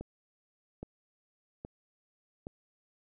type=click train; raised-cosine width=2 ms; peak=-27 dBFS; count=4; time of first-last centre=0.01-2.469 s; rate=1.22 Hz; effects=none